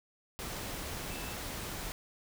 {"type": "tone in noise", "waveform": "sine", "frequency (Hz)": 2646, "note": "E7", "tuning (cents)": 6, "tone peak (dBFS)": -49, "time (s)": [1.1, 1.34], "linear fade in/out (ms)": 0, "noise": "pink", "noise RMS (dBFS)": -40, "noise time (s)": [0.39, 1.92], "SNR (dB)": -12, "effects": []}